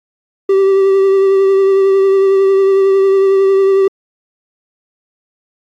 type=tone with vibrato; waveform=triangle; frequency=388.6 Hz; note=G4; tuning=15 cents flat; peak=-5 dBFS; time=0.49-3.88 s; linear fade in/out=5 ms; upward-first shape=triangle; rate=11 Hz; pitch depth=23 cents each way; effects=AAC 64 kbps